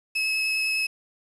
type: tone with vibrato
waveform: 35% pulse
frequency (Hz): 2582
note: E7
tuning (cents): -37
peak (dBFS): -21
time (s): 0.15-0.87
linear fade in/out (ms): 10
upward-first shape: triangle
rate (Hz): 9.9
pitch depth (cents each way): 11
effects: resampled to 22050 Hz + 8-bit